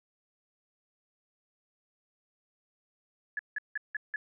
sine tone bursts, 1706 Hz, G#6, 46 cents sharp, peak -30 dBFS, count 5, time 3.37-4.16 s, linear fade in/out 2 ms, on 22 ms, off 170 ms, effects none

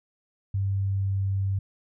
sine tone with pitch glide, 98 to 97.38 Hz, G2 to G2, 0 to -11 cents, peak -23 dBFS, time 0.54-1.59 s, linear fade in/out 5 ms, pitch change -11 cents, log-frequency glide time 0.69-1.21 s, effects none

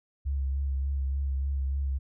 sine tone with vibrato, 68.3 Hz, C#2, 25 cents flat, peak -26 dBFS, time 0.25-1.99 s, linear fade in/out 20 ms, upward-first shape sine, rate 3.4 Hz, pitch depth 32 cents each way, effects none

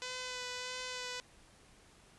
5% pulse tone with vibrato, 502 Hz, B4, 28 cents sharp, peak -28 dBFS, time 0.02-1.2 s, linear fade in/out 0 ms, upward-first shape sine, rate 1.6 Hz, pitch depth 17 cents each way, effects pink hiss -62 dBFS RMS until 2.18 s + resampled to 24000 Hz

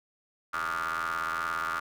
30% pulse ring-modulated tone, 82.41 Hz, E2, in tune, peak -24 dBFS, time 0.53-1.8 s, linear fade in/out 10 ms, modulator 1310 Hz, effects none

